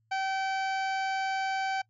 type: harmonic tone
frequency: 770 Hz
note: G5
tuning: 31 cents flat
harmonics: 1 / 2 / 3 / 4 / 5 / 6 / 7 / 8 / 9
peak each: -29 / -35 / -39 / -45 / -53 / -45 / -54 / -54 / -54 dBFS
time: 0.11-1.82 s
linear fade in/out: 10 ms
effects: noise-tail reverb RT60 0.1 s tail -24 dB re dry + added 111 Hz sine -69 dBFS peak until 1.89 s